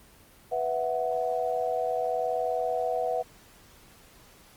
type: chord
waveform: sine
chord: B suspended fourth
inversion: none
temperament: equal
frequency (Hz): 493.9 / 659.3 / 740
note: B4 / E5 / F#5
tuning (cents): 0 / 0 / 0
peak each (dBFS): -30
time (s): 0.51-3.23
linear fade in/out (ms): 20
effects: pink hiss -55 dBFS RMS until 4.56 s + Opus 24 kbps